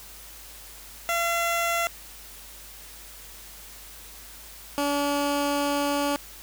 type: tone pair in turn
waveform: 15% pulse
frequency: 681 / 286.3 Hz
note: F5 / D4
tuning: -44 / -44 cents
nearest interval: octave + minor third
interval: 1500 cents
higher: first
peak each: -17 dBFS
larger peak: neither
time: 1.09-1.87 / 4.78-6.16 s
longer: second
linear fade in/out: 0 ms
effects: added 50 Hz sine -50 dBFS peak until 6.42 s + white hiss -45 dBFS RMS until 6.42 s